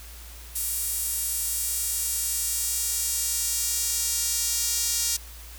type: tone with high-pass filter sweep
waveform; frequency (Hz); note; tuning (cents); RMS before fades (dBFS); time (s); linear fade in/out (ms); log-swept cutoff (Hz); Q
sawtooth; 469; A#4; +11; -27; 0.55-5.17; 10; 9900 to 6200; 1.3
effects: added 58 Hz sine -42 dBFS peak until 5.58 s + white hiss -46 dBFS RMS until 5.58 s